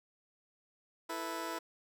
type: chord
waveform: 15% pulse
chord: E suspended fourth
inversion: none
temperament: just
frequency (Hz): 329.6 / 439.5 / 494.4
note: E4 / A4 / B4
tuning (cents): 0 / -2 / +2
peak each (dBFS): -34 / -39 / -38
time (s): 1.09-1.59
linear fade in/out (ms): 10
effects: none